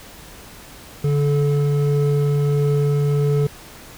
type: tone pair together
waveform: triangle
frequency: 144.7 / 432.6 Hz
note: D3 / A4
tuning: -25 / -29 cents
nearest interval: octave + perfect fifth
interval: 1896 cents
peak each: -14 / -20 dBFS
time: 1.04-3.47 s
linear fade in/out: 5 ms
effects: pink hiss -41 dBFS RMS until 3.97 s